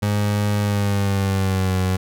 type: tone with pitch glide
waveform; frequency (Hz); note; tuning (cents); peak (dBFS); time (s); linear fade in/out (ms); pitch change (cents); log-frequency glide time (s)
30% pulse; 103.4 to 93.19; G#2 to F#2; -7 to +13; -15; 0.02-1.97; 10; -180; 0.6-1.77
effects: none